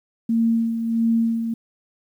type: tone with tremolo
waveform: sine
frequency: 228.6 Hz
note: A#3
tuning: 34 cents flat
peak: -15 dBFS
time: 0.29-1.54 s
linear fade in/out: 5 ms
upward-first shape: sine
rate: 1.5 Hz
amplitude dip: 55%
effects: 9-bit